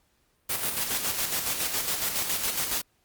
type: noise with tremolo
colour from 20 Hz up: white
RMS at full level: -27 dBFS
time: 0.49-2.82 s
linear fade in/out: 10 ms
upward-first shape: square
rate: 7.2 Hz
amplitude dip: 45%
effects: pink hiss -69 dBFS RMS until 3.04 s + Opus 48 kbps